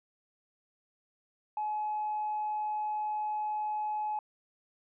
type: tone with hard clipping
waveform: sine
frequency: 849 Hz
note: G#5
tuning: 38 cents sharp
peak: -31 dBFS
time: 1.57-4.19 s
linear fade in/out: 2 ms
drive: 1 dB
effects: resampled to 8000 Hz